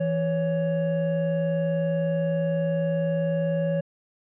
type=tone pair together; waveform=triangle; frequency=165.89 / 558 Hz; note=E3 / C#5; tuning=+11 / +11 cents; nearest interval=octave + major sixth; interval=2100 cents; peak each=-23 dBFS; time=0-3.81 s; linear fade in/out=10 ms; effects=resampled to 8000 Hz